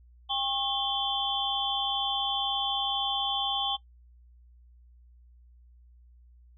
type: tone cluster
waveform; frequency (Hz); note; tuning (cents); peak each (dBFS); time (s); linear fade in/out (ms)
sine; 798 / 1092 / 3129 / 3444; G5 / C#6 / G7 / A7; +31 / -26 / -4 / -38; -32 / -38 / -30 / -32; 0.29-3.77; 20
effects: noise-tail reverb RT60 0.1 s tail -19 dB re dry + added 60 Hz sine -53 dBFS peak until 6.57 s